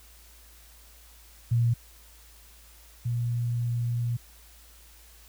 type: tone pair in turn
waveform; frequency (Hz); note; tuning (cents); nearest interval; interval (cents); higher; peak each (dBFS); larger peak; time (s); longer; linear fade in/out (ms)
sine; 117.9 / 119.34; A#2 / A#2; +20 / +41; unison; 21; second; -20 / -25; first; 1.51-1.74 / 3.05-4.17; second; 10
effects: added 56 Hz sine -53 dBFS peak until 5.28 s + white hiss -55 dBFS RMS until 5.28 s